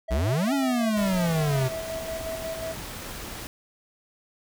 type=tone with tremolo; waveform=triangle; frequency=651 Hz; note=E5; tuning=22 cents flat; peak=-28 dBFS; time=0.08-2.74 s; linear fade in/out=10 ms; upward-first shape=square; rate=5.5 Hz; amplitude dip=40%
type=exponential two-way sweep; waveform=square; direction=up then down; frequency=56.1 to 283.9 to 126.9 Hz; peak=-23 dBFS; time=0.1-1.69 s; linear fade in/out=20 ms; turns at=0.53 s
type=noise; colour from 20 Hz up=pink; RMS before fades=-37 dBFS; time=0.97-3.47 s; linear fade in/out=0 ms
effects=none